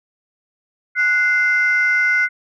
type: tone pair together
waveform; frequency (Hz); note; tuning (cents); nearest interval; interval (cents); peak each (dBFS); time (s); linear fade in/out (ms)
sine; 1472 / 2079; F#6 / C7; -9 / -12; tritone; 597; -15; 0.95-2.29; 50
effects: tanh soft clip ceiling -8 dBFS